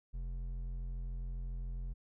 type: tone with hard clipping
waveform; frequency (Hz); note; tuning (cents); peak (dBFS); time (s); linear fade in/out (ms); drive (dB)
sine; 43.65; F1; 0; -39; 0.13-1.94; 20; 7
effects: none